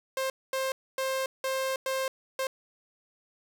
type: tone bursts at uneven times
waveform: sawtooth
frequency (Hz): 529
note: C5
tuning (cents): +19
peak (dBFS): -24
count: 6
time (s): 0.17-0.3 / 0.53-0.72 / 0.98-1.26 / 1.44-1.76 / 1.86-2.08 / 2.39-2.47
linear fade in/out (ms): 2
effects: none